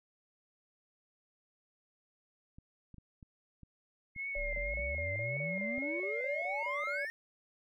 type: clicks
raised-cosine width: 5 ms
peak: -40 dBFS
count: 9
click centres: 2.585 / 2.943 / 2.983 / 3.228 / 3.633 / 4.163 / 4.575 / 4.795 / 5.78 s
type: tone with vibrato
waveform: sine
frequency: 2153 Hz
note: C7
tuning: 49 cents sharp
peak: -36 dBFS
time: 4.15-7.08 s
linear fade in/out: 50 ms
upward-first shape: triangle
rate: 1.8 Hz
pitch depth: 63 cents each way
type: tone bursts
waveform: sine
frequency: 577 Hz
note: D5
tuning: 31 cents flat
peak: -39 dBFS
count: 13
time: 4.35-7.05 s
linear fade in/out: 2 ms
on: 180 ms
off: 30 ms
type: exponential sweep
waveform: triangle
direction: up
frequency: 30.87 to 1864.7 Hz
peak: -36 dBFS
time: 4.36-7.1 s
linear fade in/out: 0 ms
effects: none